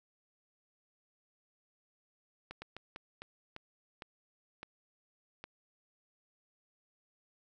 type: slowing click train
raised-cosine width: 0.3 ms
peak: -28 dBFS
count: 9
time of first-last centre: 2.51-5.44 s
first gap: 110 ms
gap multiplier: 1.33
effects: none